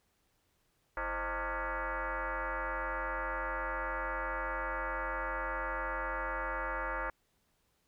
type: tone with frequency modulation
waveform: sine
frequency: 240.9 Hz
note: B3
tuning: 43 cents flat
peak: -33 dBFS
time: 0.97-7.1 s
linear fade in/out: 2 ms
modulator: 287 Hz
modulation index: 5.6
effects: pink hiss -75 dBFS RMS until 7.87 s